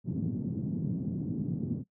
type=band-pass noise; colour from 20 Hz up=white; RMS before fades=-33 dBFS; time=0.04-1.84 s; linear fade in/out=50 ms; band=120 to 230 Hz; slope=24 dB/octave; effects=noise-tail reverb RT60 0.1 s tail -20 dB re dry